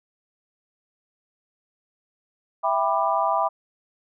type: chord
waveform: sine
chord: E minor seventh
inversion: none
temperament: just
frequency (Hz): 659.3 / 791.1 / 988.9 / 1186.7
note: E5 / G5 / B5 / D6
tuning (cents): 0 / +16 / +2 / +18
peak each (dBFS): -25 / -25 / -24 / -26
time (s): 2.63-3.49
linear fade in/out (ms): 20
effects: none